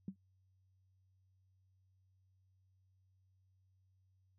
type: tone with exponential decay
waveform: sine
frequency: 192.1 Hz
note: G3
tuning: 35 cents flat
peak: -36 dBFS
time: 0.08-0.16 s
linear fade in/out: 2 ms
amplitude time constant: 17 ms
effects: added 94 Hz sine -70 dBFS peak until 4.38 s